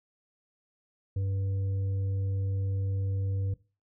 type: harmonic tone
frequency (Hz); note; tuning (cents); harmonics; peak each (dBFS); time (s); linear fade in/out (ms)
97.2; G2; -14; 1 / 3 / 5; -27 / -48 / -46; 1.16-3.54; 5
effects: noise-tail reverb RT60 0.3 s tail -18 dB re dry